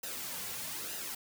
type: noise with flanger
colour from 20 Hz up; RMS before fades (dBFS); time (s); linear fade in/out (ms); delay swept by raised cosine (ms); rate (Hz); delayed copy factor
white; -40; 0.03-1.15; 5; 0.88 to 3.28; 1.1; -0.6
effects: none